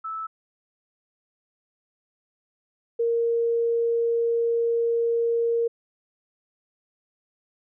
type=tone pair in turn; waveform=sine; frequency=1311 / 465.3 Hz; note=E6 / A#4; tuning=-10 / -3 cents; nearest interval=octave + tritone; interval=1793 cents; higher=first; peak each=-29 / -20 dBFS; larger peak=second; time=0.04-0.27 / 2.99-5.68 s; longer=second; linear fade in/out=10 ms; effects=none